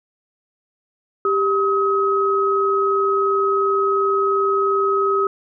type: tone pair together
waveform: sine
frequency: 394.3 / 1271.5 Hz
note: G4 / D#6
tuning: +10 / +37 cents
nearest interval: octave + minor sixth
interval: 2027 cents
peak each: -18 dBFS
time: 1.25-5.27 s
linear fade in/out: 2 ms
effects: none